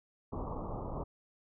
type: low-pass noise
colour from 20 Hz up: pink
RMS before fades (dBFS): -39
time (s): 0.32-1.04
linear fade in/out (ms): 10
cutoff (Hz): 1200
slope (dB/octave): 96
effects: none